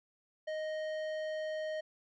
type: tone with tanh clipping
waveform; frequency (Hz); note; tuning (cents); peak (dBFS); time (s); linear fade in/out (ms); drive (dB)
sine; 622.3; D#5; 0; -37; 0.47-1.81; 10; 13
effects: none